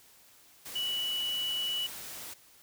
sine tone in noise, 2950 Hz, F#7, 6 cents flat, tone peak -30 dBFS, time 0.75-1.87 s, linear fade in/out 10 ms, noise white, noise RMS -43 dBFS, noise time 0.65-2.34 s, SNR +10 dB, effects white hiss -59 dBFS RMS until 2.62 s

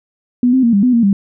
sine tone with pitch steps, 246 / 260.7 / 233.6 / 199.7 / 250.7 / 233.5 / 198.2 Hz, B3 / C4 / A#3 / G3 / B3 / A#3 / G3, -7 / -6 / +4 / +32 / +26 / +3 / +19 cents, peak -8 dBFS, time 0.43-1.13 s, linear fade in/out 2 ms, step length 100 ms, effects none

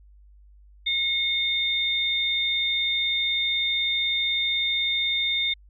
sine tone pair together, 2164 / 3628 Hz, C#7 / A#7, -42 / -48 cents, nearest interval major sixth, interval 894 cents, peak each -27 / -23 dBFS, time 0.86-5.54 s, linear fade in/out 10 ms, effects added 50 Hz sine -49 dBFS peak until 5.69 s

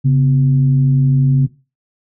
sine tone with frequency modulation, 137.1 Hz, C#3, 19 cents flat, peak -8 dBFS, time 0.04-1.47 s, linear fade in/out 20 ms, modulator 112 Hz, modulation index 0.45, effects noise-tail reverb RT60 0.3 s tail -18 dB re dry + high-pass 60 Hz 12 dB/octave

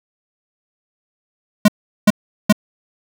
square tone bursts, 209.4 Hz, G#3, 15 cents sharp, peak -7 dBFS, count 3, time 1.65-2.526 s, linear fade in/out 5 ms, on 32 ms, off 390 ms, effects none

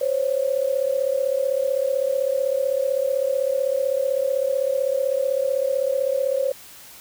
sine tone pair together, 520.2 / 556 Hz, C5 / C#5, -10 / +5 cents, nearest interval minor second, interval 115 cents, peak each -22 dBFS, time 0.01-6.52 s, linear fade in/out 5 ms, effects white hiss -44 dBFS RMS until 7 s

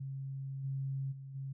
sine tone with level steps, 135.6 Hz, C#3, 38 cents flat, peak -38 / -34 / -44 / -38 dBFS, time 0-1.53 s, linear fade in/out 10 ms, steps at 0.63 / 1.11 / 1.34 s, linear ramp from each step 20 ms, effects none

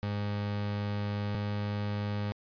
30% pulse tone pair in turn, 102.8 / 103.17 Hz, G#2 / G#2, -17 / -11 cents, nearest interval unison, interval 6 cents, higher second, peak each -28 dBFS, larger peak neither, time 0.03-1.35 / 1.35-2.32 s, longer first, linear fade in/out 0 ms, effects resampled to 11025 Hz

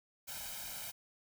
white noise with comb filter, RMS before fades -44 dBFS, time 0.27-0.92 s, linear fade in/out 20 ms, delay 1.3 ms, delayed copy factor +0.9, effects none

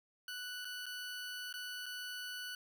20% pulse tone with dropouts, 1483 Hz, F#6, 4 cents sharp, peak -37 dBFS, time 0.28-2.55 s, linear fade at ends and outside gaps 2 ms, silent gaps 0.647-0.652 / 0.858-0.864 / 1.527-1.539 / 1.859-1.863 s, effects none

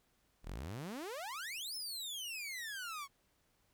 sawtooth exponential two-way sweep, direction up then down, 34 to 5340 to 1083 Hz, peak -38 dBFS, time 0.43-3.08 s, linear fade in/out 50 ms, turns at 1.75 s, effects pink hiss -75 dBFS RMS until 3.73 s

